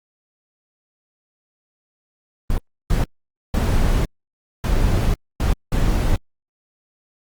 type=noise bursts at uneven times; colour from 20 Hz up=brown; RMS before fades=-17 dBFS; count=6; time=2.5-2.58 / 2.9-3.04 / 3.54-4.05 / 4.64-5.14 / 5.4-5.53 / 5.72-6.16 s; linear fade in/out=2 ms; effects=Opus 24 kbps